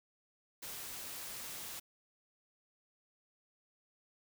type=noise; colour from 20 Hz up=white; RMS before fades=-45 dBFS; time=0.62-1.8 s; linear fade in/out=10 ms; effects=none